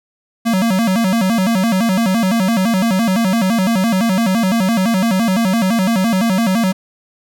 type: tone with vibrato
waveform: square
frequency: 207.7 Hz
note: G#3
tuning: in tune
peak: -13 dBFS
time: 0.45-6.73 s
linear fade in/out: 20 ms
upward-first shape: square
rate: 5.9 Hz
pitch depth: 180 cents each way
effects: none